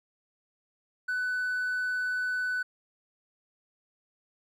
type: tone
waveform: triangle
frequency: 1497 Hz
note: F#6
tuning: 20 cents sharp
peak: -25 dBFS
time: 1.08-2.63 s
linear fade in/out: 10 ms
effects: tanh soft clip ceiling -22 dBFS